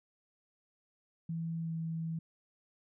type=tone with pitch glide; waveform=sine; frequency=164.81 to 163.11 Hz; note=E3 to E3; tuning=0 to -18 cents; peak=-34 dBFS; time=1.29-2.19 s; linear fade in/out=5 ms; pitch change=-18 cents; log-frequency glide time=1.61-1.72 s; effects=none